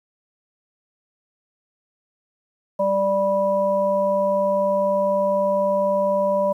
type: harmonic tone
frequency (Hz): 196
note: G3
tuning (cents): 0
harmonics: 1 / 3 / 5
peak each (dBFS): -28 / -18 / -25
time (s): 2.79-6.53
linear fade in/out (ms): 10
effects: 9-bit